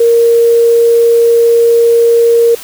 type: tone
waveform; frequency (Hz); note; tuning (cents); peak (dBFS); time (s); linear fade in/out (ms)
sine; 466.2; A#4; 0; -4; 0-2.55; 5
effects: white hiss -29 dBFS RMS until 2.63 s